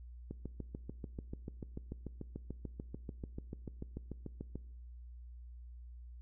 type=click train; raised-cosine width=3 ms; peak=-29 dBFS; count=30; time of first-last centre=0.31-4.556 s; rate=6.83 Hz; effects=noise-tail reverb RT60 0.9 s tail -21 dB re dry + added 60 Hz sine -48 dBFS peak until 6.21 s